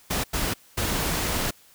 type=noise bursts at uneven times; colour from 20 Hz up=pink; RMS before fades=-26 dBFS; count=3; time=0.1-0.24 / 0.33-0.54 / 0.77-1.51 s; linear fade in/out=10 ms; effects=white hiss -55 dBFS RMS until 1.74 s